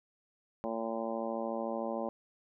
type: harmonic tone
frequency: 113.5 Hz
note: A#2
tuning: 46 cents flat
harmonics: 2 / 3 / 4 / 5 / 6 / 7 / 8 / 9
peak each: -39 / -42 / -43 / -37 / -44 / -42 / -47 / -46 dBFS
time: 0.64-2.09 s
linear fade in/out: 0 ms
effects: none